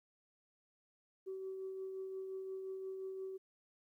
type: tone with tremolo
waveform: sine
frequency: 381.1 Hz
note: G4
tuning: 49 cents flat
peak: -39 dBFS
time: 1.26-3.38 s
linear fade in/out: 20 ms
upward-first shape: triangle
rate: 5.7 Hz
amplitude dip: 35%
effects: tanh soft clip ceiling -36 dBFS + 13-bit